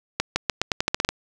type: accelerating click train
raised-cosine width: 0.2 ms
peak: -3 dBFS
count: 11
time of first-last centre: 0.2-1.09 s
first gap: 160 ms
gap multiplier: 0.86
effects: none